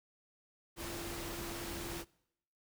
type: tone in noise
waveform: sine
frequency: 340.5 Hz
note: F4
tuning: 44 cents flat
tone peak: -46 dBFS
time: 0.76-2.05 s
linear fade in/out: 50 ms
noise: pink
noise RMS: -43 dBFS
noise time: 0.76-2.05 s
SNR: -6 dB
effects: noise-tail reverb RT60 0.8 s tail -24 dB re dry